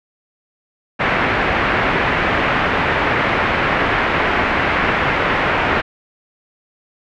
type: low-pass noise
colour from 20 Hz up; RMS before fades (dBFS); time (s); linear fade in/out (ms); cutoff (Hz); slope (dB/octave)
white; -17; 0.99-5.82; 20; 2200; 24
effects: none